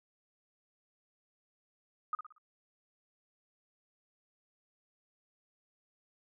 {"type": "tone with echo", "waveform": "sine", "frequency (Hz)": 1244.5, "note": "D#6", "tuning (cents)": 0, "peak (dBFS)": -30, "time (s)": [2.13, 2.15], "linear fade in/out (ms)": 2, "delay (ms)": 58, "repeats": 4, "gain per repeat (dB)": -8, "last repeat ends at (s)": 2.382, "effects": []}